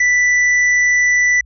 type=tone with tanh clipping; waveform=sine; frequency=1975.5 Hz; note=B6; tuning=in tune; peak=-12 dBFS; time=0-1.41 s; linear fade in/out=5 ms; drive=8 dB; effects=added 60 Hz sine -41 dBFS peak until 1.45 s + resampled to 16000 Hz